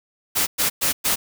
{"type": "noise bursts", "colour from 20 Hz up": "white", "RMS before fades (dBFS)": -20, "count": 4, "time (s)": [0.35, 1.16], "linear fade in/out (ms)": 20, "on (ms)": 120, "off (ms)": 110, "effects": []}